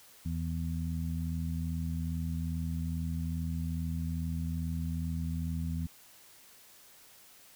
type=harmonic tone; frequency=82.41 Hz; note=E2; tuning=in tune; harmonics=1 / 2 / 3; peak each=-34 / -35 / -41 dBFS; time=0.25-5.87 s; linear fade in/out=10 ms; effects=white hiss -57 dBFS RMS until 7.55 s